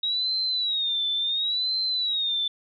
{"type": "tone with vibrato", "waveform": "sine", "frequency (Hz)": 3802, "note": "A#7", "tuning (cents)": 33, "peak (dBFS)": -23, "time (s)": [0.03, 2.48], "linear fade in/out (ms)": 5, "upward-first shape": "sine", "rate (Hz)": 0.71, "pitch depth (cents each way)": 130, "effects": []}